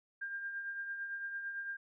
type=tone with tremolo; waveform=sine; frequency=1600 Hz; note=G6; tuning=35 cents sharp; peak=-36 dBFS; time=0.21-1.77 s; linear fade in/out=10 ms; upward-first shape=triangle; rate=8.9 Hz; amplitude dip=50%; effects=none